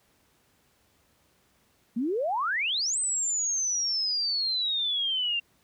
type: exponential two-way sweep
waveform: sine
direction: up then down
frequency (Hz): 217.7 to 8280 to 2753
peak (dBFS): -25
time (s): 1.96-5.4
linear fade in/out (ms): 10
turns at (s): 2.98
effects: pink hiss -66 dBFS RMS until 5.63 s + high-pass 60 Hz 12 dB/octave